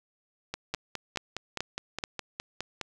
two click trains, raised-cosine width 0.2 ms, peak -16 / -13 dBFS, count 12 / 4, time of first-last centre 0.54-2.813 / 0.74-2.039 s, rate 4.84 / 2.31 Hz, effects none

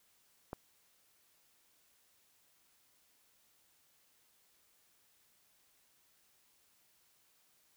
click, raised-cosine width 1 ms, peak -26 dBFS, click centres 0.531 s, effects white hiss -71 dBFS RMS until 7.76 s

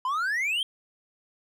triangle exponential sweep, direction up, 988 to 3256 Hz, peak -23 dBFS, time 0.05-0.63 s, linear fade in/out 2 ms, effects none

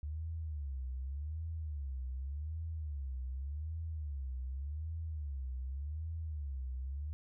sine tone with vibrato, 72.2 Hz, D2, 29 cents flat, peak -37 dBFS, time 0.03-7.13 s, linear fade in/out 0 ms, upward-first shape sine, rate 0.86 Hz, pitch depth 210 cents each way, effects none

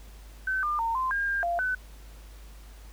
sine tone with pitch steps, 1531 / 1201 / 914 / 1037 / 1613 / 1602 / 691 / 1507 Hz, G6 / D6 / A#5 / C6 / G6 / G6 / F5 / F#6, -41 / +38 / -34 / -16 / +49 / +37 / -19 / +31 cents, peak -25 dBFS, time 0.47-1.75 s, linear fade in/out 5 ms, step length 160 ms, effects added 51 Hz sine -44 dBFS peak until 2.92 s + pink hiss -55 dBFS RMS until 2.92 s

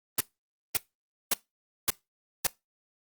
white noise bursts, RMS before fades -24 dBFS, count 5, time 0.18-2.47 s, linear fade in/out 5 ms, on 26 ms, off 540 ms, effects noise-tail reverb RT60 0.2 s tail -21 dB re dry + Opus 24 kbps

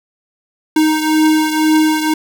square beating tone pair, 311.1 / 313.1 Hz, D#4 / D#4, 0 / +11 cents, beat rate 2 Hz, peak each -12 / -18 dBFS, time 0.76-2.14 s, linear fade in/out 5 ms, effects none

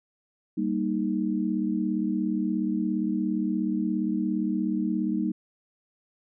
sine chord, Eb major, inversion first, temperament equal, 196 / 233.1 / 311.1 Hz, G3 / Bb3 / Eb4, 0 / 0 / 0 cents, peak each -28 / -29 / -28 dBFS, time 0.57-5.32 s, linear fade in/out 10 ms, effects none

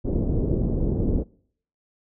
pink low-pass noise, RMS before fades -23 dBFS, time 0.04-1.24 s, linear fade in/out 20 ms, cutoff 440 Hz, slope 24 dB/octave, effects noise-tail reverb RT60 0.6 s tail -24 dB re dry

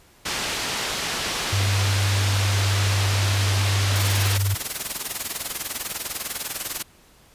white low-pass noise, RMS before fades -27 dBFS, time 0.25-4.38 s, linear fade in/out 10 ms, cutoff 5000 Hz, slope 12 dB/octave
sine tone, 98.6 Hz, G2, 11 cents sharp, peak -19 dBFS, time 1.52-4.55 s, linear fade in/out 10 ms
white noise with tremolo, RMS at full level -26 dBFS, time 3.95-6.83 s, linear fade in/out 10 ms, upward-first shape sine, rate 20 Hz, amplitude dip 75%
effects pink hiss -54 dBFS RMS until 7.34 s + resampled to 32000 Hz

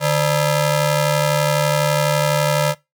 sawtooth ring-modulated tone, 370 Hz, F#4, in tune, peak -8 dBFS, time 0-2.75 s, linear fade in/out 50 ms, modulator 221 Hz, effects noise-tail reverb RT60 0.2 s tail -20 dB re dry

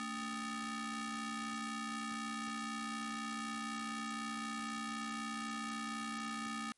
sawtooth ring-modulated tone, 510 Hz, C5, 44 cents flat, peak -32 dBFS, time 0-6.72 s, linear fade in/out 0 ms, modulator 733 Hz, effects white hiss -75 dBFS RMS until 6.77 s + MP3 48 kbps

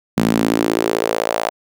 sawtooth tone with high-pass filter sweep, 55.8 Hz, A1, 25 cents sharp, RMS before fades -18 dBFS, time 0.17-1.5 s, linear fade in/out 10 ms, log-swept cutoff 200 to 680 Hz, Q 2.7, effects none

